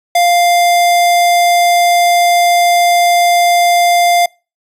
square tone, 698.5 Hz, F5, in tune, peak -8 dBFS, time 0.15-4.26 s, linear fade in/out 5 ms, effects noise-tail reverb RT60 0.3 s tail -26 dB re dry + resampled to 32000 Hz

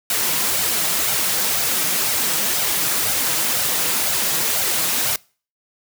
white noise with flanger, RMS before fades -20 dBFS, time 0.1-5.16 s, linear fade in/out 2 ms, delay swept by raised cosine 1.3 to 6.4 ms, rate 2 Hz, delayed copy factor +0.55, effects noise-tail reverb RT60 0.4 s tail -25 dB re dry + high-pass 80 Hz 12 dB/octave

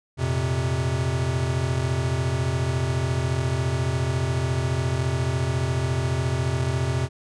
square chord, F suspended fourth, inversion none, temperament equal, 87.31 / 116.54 / 130.81 Hz, F2 / Bb2 / C3, 0 / 0 / 0 cents, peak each -28 / -30 / -25 dBFS, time 0.17-7.09 s, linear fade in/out 50 ms, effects resampled to 22050 Hz

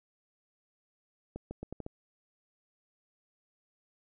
accelerating click train, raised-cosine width 2 ms, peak -26 dBFS, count 6, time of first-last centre 1.36-1.864 s, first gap 150 ms, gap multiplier 0.8, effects none

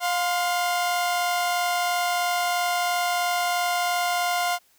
sawtooth tone pair together, 707 / 1039 Hz, F5 / C6, +21 / -12 cents, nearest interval perfect fifth, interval 667 cents, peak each -19 / -26 dBFS, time 0-4.59 s, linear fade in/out 50 ms, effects white hiss -61 dBFS RMS until 4.78 s

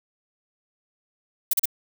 violet noise bursts, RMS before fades -20 dBFS, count 3, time 1.51-1.656 s, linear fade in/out 5 ms, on 24 ms, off 37 ms, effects none

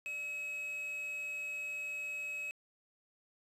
triangle tone with quantisation, 2559 Hz, D#7, 48 cents sharp, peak -36 dBFS, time 0.06-2.51 s, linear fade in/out 0 ms, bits 9, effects resampled to 32000 Hz

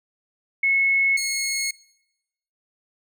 sine / 15% pulse tone pair in turn, 2189 / 2173 Hz, C#7 / C#7, -22 / -35 cents, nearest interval unison, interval 13 cents, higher first, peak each -17 dBFS, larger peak neither, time 0.63-1.17 / 1.17-1.71 s, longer neither, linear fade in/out 5 ms, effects noise-tail reverb RT60 0.9 s tail -22 dB re dry

